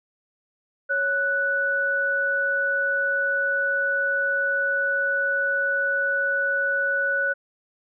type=tone pair together; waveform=sine; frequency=554.4 / 1481.6 Hz; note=C#5 / F#6; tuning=0 / +2 cents; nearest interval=octave + perfect fourth; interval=1702 cents; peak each=-28 / -21 dBFS; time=0.89-7.34 s; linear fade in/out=20 ms; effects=none